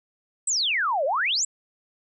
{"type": "exponential two-way sweep", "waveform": "sine", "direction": "down then up", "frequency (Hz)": [8372, 516, 8030], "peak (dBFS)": -21, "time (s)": [0.47, 1.45], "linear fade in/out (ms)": 5, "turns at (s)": 1.05, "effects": []}